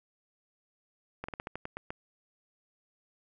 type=slowing click train; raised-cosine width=0.5 ms; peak=-22 dBFS; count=9; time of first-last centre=1.24-1.905 s; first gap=45 ms; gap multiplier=1.17; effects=none